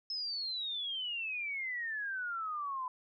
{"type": "exponential sweep", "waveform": "sine", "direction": "down", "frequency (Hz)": [5230, 1000], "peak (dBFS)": -35, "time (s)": [0.1, 2.88], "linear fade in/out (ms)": 2, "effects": []}